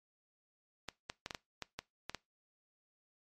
clicks, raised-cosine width 0.2 ms, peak -22 dBFS, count 9, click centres 0.887 / 1.099 / 1.261 / 1.308 / 1.348 / 1.623 / 1.79 / 2.096 / 2.147 s, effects noise-tail reverb RT60 0.2 s tail -21 dB re dry + MP3 64 kbps

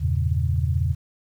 sine chord, E diminished seventh, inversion none, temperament equal, 82.41 / 98 / 116.54 / 138.59 Hz, E2 / G2 / Bb2 / Db3, 0 / 0 / 0 / 0 cents, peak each -22 / -28 / -26 / -26 dBFS, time 0-0.95 s, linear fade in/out 20 ms, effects 9-bit

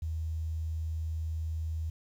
sine tone with quantisation, 80 Hz, D#2, 49 cents sharp, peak -31 dBFS, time 0.02-1.9 s, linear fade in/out 5 ms, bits 10, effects none

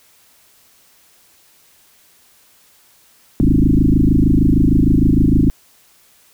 sine tone with frequency modulation, 155.56 Hz, D#3, in tune, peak -9 dBFS, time 3.4-5.5 s, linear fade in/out 0 ms, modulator 26.5 Hz, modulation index 5.8, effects white hiss -52 dBFS RMS until 6.33 s

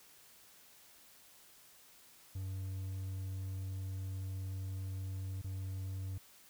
triangle tone with dropouts, 95 Hz, F#2, 46 cents sharp, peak -36 dBFS, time 2.35-6.18 s, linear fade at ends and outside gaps 5 ms, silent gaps 5.417-5.442 s, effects white hiss -61 dBFS RMS until 6.49 s

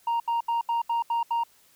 sine tone bursts, 932.3 Hz, A#5, in tune, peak -20 dBFS, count 7, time 0.07-1.436 s, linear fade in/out 5 ms, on 130 ms, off 76 ms, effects tanh soft clip ceiling -22 dBFS + white hiss -60 dBFS RMS until 1.75 s

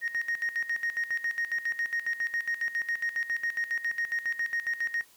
sine tone with tremolo, 1864.7 Hz, A#6, in tune, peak -24 dBFS, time 0.01-5.05 s, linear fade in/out 50 ms, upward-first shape square, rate 7.3 Hz, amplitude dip 80%, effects tanh soft clip ceiling -24 dBFS + white hiss -59 dBFS RMS until 5.16 s

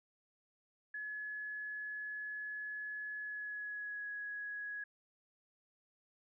sine tone with pitch glide, 1700 to 1671.8 Hz, G#6 to G#6, +40 to +11 cents, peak -40 dBFS, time 0.94-4.84 s, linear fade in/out 5 ms, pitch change -29 cents, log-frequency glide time 3.19-4.08 s, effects none

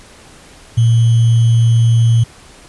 sine tone with sample-and-hold, 115.4 Hz, A#2, 17 cents flat, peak -7 dBFS, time 0.77-2.24 s, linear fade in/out 10 ms, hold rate 3150 Hz, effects pink hiss -41 dBFS RMS until 2.68 s + resampled to 24000 Hz

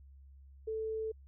sine tone, 440 Hz, A4, in tune, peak -34 dBFS, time 0.67-1.12 s, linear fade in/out 10 ms, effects added 68 Hz sine -53 dBFS peak until 1.27 s

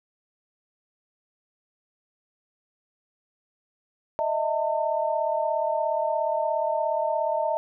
sine tone cluster, 615 / 652 / 903 Hz, D#5 / E5 / A5, -20 / -19 / +45 cents, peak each -27 dBFS, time 4.19-7.57 s, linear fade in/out 0 ms, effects none

